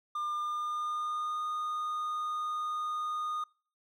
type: tone with pitch glide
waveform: triangle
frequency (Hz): 1200 to 1228.8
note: D6 to D#6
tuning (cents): +37 to -22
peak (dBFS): -30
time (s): 0.15-3.44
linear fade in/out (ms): 5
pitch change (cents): +41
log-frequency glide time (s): 0.28-1.44
effects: noise-tail reverb RT60 0.4 s tail -23 dB re dry